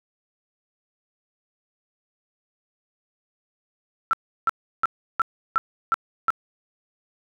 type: tone bursts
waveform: sine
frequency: 1338 Hz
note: E6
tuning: 25 cents sharp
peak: -16 dBFS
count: 7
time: 4.11-6.304 s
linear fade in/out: 0 ms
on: 22 ms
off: 340 ms
effects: none